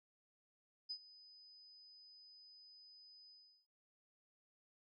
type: tone with ADSR envelope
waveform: sine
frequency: 5000 Hz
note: D#8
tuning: 8 cents sharp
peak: -40 dBFS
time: 0.89-3.67 s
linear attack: 18 ms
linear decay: 70 ms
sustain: -19 dB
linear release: 370 ms
effects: none